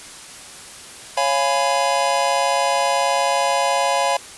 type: chord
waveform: square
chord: C# dominant seventh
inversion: none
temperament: just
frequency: 554.4 / 693 / 831.5 / 997.9 Hz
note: C#5 / E#5 / G#5 / B5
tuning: 0 / -14 / +2 / +18 cents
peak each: -23 dBFS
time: 1.17-4.17 s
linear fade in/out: 5 ms
effects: white hiss -38 dBFS RMS until 4.37 s + resampled to 24000 Hz